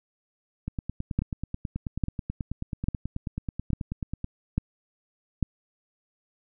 two click trains, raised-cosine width 5 ms, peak -11 / -18 dBFS, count 6 / 34, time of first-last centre 1.19-5.427 / 0.68-4.244 s, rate 1.18 / 9.26 Hz, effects none

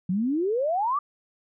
sine exponential sweep, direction up, 173.3 to 1206 Hz, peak -22 dBFS, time 0.09-0.99 s, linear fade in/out 5 ms, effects none

